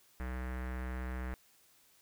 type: tone with low-pass filter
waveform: square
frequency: 63.2 Hz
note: B1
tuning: 41 cents sharp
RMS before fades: -39 dBFS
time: 0.2-1.34 s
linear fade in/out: 0 ms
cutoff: 1800 Hz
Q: 2.9
effects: white hiss -66 dBFS RMS until 2.01 s